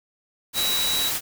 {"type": "tone in noise", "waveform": "sine", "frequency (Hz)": 3899, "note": "B7", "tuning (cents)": -23, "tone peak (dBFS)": -23, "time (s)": [0.54, 1.12], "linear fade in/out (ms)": 50, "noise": "white", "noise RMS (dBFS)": -26, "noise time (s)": [0.53, 1.21], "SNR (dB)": 0, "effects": []}